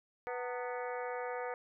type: harmonic tone with a mistuned harmonic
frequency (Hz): 246.9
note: B3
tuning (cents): 0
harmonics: 2 / 3 / 4 / 5 / 6 / 7 / 8 / 9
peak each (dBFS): -39 / -43 / -45 / -47 / -49 / -50 / -51 / -52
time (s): 0.27-1.54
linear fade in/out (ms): 0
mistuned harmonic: 4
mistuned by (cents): -130
effects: none